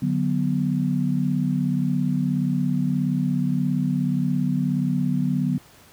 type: chord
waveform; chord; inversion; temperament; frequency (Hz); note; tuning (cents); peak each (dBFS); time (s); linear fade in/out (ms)
sine; B minor; first; just; 148.16 / 185.21 / 246.9; D3 / F#3 / B3; +16 / +2 / 0; -24; 0.02-5.58; 5
effects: pink hiss -51 dBFS RMS until 5.92 s + high-pass 60 Hz 12 dB/octave